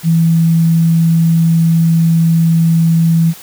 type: tone with quantisation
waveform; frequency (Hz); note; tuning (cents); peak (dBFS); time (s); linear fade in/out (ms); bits
sine; 164.81; E3; 0; -7; 0.03-3.34; 50; 6
effects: white hiss -35 dBFS RMS until 3.42 s